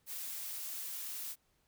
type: noise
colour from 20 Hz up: blue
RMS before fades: -42 dBFS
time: 0.06-1.36 s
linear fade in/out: 50 ms
effects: pink hiss -75 dBFS RMS until 1.67 s